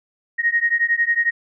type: beating tone pair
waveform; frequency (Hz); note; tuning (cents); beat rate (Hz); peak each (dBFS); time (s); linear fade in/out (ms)
sine; 1866 / 1877; A#6 / A#6; +1 / +11; 11; -19; 0.38-1.31; 20
effects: none